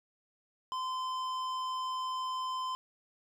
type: tone with hard clipping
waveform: sine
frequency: 1029 Hz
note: C6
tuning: 29 cents flat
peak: -35 dBFS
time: 0.72-2.75 s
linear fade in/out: 0 ms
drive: 11 dB
effects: none